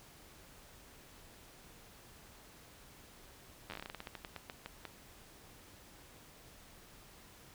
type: slowing click train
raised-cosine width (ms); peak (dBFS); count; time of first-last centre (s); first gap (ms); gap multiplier
0.3; -27; 19; 3.7-4.853; 10; 1.19
effects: pink hiss -58 dBFS RMS until 7.54 s